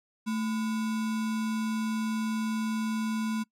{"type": "tone with sample-and-hold", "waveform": "sine", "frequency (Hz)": 220, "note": "A3", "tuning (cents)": 0, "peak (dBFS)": -27, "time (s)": [0.26, 3.44], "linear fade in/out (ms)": 20, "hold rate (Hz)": 1225, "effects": ["noise-tail reverb RT60 0.1 s tail -23 dB re dry", "low-pass 11000 Hz 12 dB/octave"]}